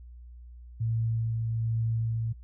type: tone with tremolo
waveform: sine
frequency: 113.5 Hz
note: A#2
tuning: 46 cents flat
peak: -25 dBFS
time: 0.8-2.33 s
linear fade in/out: 10 ms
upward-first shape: sine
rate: 1.2 Hz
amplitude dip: 25%
effects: noise-tail reverb RT60 0.1 s tail -23 dB re dry + added 60 Hz sine -44 dBFS peak until 2.43 s